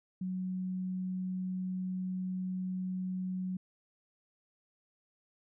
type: tone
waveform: sine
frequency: 185 Hz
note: F#3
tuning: in tune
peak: -33 dBFS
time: 0.21-3.57 s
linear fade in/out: 5 ms
effects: none